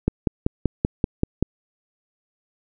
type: click train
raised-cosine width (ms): 3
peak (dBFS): -5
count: 8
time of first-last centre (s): 0.08-1.426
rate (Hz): 5.2
effects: none